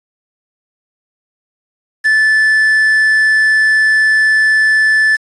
triangle tone with quantisation, 1748 Hz, A6, 12 cents flat, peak -6 dBFS, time 2.04-5.17 s, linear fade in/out 20 ms, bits 5, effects resampled to 24000 Hz

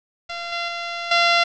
10% pulse tone with level steps, 687 Hz, F5, 29 cents flat, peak -20 / -15 / -18 / -6 dBFS, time 0.29-1.44 s, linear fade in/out 10 ms, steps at 0.52 / 0.68 / 1.11 s, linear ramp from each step 5 ms, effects resampled to 16000 Hz + 7-bit

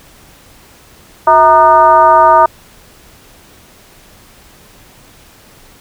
sine tone with frequency modulation, 932.3 Hz, A#5, in tune, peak -3 dBFS, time 1.27-2.46 s, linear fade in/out 5 ms, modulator 285 Hz, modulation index 1.1, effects pink hiss -42 dBFS RMS until 5.8 s

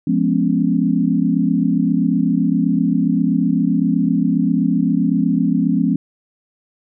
sine chord, C# dominant seventh, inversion first, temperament just, 173.24 / 207.9 / 249.5 / 277.2 Hz, E#3 / G#3 / B3 / C#4, -14 / +2 / +18 / 0 cents, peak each -19 dBFS, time 0.07-5.96 s, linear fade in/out 5 ms, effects none

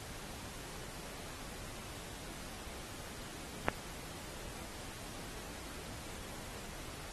clicks, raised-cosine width 0.5 ms, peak -28 / -13 dBFS, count 2, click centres 3.671 / 3.685 s, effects pink hiss -48 dBFS RMS until 7.12 s + AAC 32 kbps

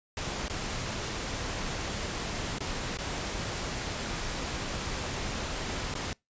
pink noise with dropouts, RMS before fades -34 dBFS, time 0.17-6.13 s, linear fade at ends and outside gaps 1 ms, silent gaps 0.482-0.498 / 2.585-2.605 / 2.973-2.986 / 5.94-5.952 s, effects noise-tail reverb RT60 0.2 s tail -25 dB re dry + resampled to 16000 Hz

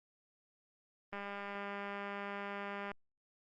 click train, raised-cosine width 0.5 ms, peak -28 dBFS, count 360, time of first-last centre 1.13-2.916 s, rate 201 Hz, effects Opus 24 kbps

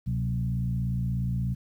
sine tone with frequency modulation, 125.2 Hz, B2, 24 cents sharp, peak -25 dBFS, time 0.06-1.55 s, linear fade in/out 20 ms, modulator 56.8 Hz, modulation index 0.97, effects 10-bit

